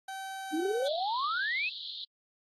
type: tone with pitch glide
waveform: 30% pulse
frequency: 771 to 763 Hz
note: G5 to G5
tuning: -29 to -47 cents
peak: -35 dBFS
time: 0.08-0.88 s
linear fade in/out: 5 ms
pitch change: -18 cents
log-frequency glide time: 0.55-0.63 s
type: exponential sweep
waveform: sine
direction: up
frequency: 293.7 to 2700 Hz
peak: -29 dBFS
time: 0.52-1.7 s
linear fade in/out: 20 ms
type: band-pass noise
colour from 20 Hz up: white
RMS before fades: -41 dBFS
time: 0.85-2.05 s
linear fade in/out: 10 ms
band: 3300 to 4300 Hz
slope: 96 dB/octave
effects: AAC 32 kbps